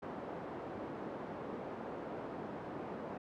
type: band-pass noise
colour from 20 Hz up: pink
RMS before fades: -44 dBFS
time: 0.02-3.18 s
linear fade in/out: 10 ms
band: 230 to 860 Hz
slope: 12 dB/octave
effects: none